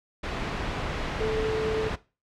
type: tone in noise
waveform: sine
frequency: 437.8 Hz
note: A4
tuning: 9 cents flat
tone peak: -25 dBFS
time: 1.2-1.89 s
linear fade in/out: 10 ms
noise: pink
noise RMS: -30 dBFS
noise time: 0.23-1.96 s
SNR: +2 dB
effects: noise-tail reverb RT60 0.3 s tail -18 dB re dry + low-pass 3000 Hz 12 dB/octave